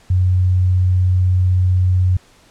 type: tone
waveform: sine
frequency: 91.6 Hz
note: F#2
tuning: 17 cents flat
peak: -11 dBFS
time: 0.1-2.17 s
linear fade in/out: 5 ms
effects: pink hiss -50 dBFS RMS until 2.5 s + low-pass 9000 Hz 12 dB/octave